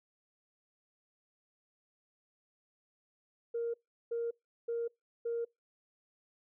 sine tone bursts, 467.1 Hz, A#4, 3 cents sharp, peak -31 dBFS, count 4, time 3.54-5.45 s, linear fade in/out 10 ms, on 200 ms, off 370 ms, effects noise-tail reverb RT60 0.2 s tail -26 dB re dry + tanh soft clip ceiling -28 dBFS

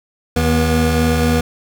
25% pulse tone pair together, 79.2 / 241.6 Hz, D#2 / B3, +31 / -38 cents, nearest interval octave + perfect fifth, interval 1931 cents, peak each -12 dBFS, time 0.36-1.41 s, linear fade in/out 5 ms, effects none

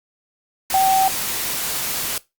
sine tone in noise, 768 Hz, G5, 36 cents flat, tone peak -13 dBFS, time 0.74-1.08 s, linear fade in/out 2 ms, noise white, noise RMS -24 dBFS, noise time 0.7-2.18 s, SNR +8 dB, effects noise-tail reverb RT60 0.2 s tail -19 dB re dry + Opus 48 kbps

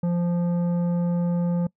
sine tone with tanh clipping, 173.8 Hz, F3, 8 cents flat, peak -22 dBFS, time 0.03-1.67 s, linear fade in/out 5 ms, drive 10 dB, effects noise-tail reverb RT60 0.1 s tail -23 dB re dry

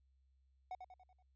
triangle tone with echo, 740 Hz, F#5, in tune, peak -40 dBFS, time 0.71-0.75 s, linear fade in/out 2 ms, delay 95 ms, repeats 5, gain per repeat -6 dB, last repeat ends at 1.225 s, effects added 66 Hz sine -70 dBFS peak until 1.35 s + resampled to 16000 Hz

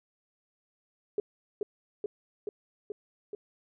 sine tone with echo, 414 Hz, G#4, 5 cents flat, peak -25 dBFS, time 1.18-1.2 s, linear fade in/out 2 ms, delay 430 ms, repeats 5, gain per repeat -2 dB, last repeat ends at 3.35 s, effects none

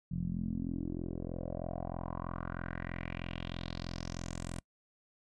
10% pulse tone with low-pass filter sweep, 43.13 Hz, F1, 21 cents flat, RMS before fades -39 dBFS, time 0.11-4.6 s, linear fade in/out 10 ms, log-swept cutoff 160 to 9100 Hz, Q 4, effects noise-tail reverb RT60 0.1 s tail -26 dB re dry

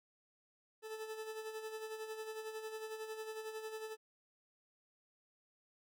40% pulse tone with tremolo, 437.6 Hz, A4, 9 cents flat, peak -40 dBFS, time 0.82-3.97 s, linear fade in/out 50 ms, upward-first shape sine, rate 11 Hz, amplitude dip 55%, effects none

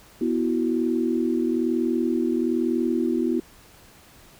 sine chord, B suspended fourth, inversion none, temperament just, 246.9 / 329.3 / 370.4 Hz, B3 / E4 / F#4, 0 / -2 / +2 cents, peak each -24 / -24 / -27 dBFS, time 0.21-3.4 s, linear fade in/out 5 ms, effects pink hiss -51 dBFS RMS until 4.39 s

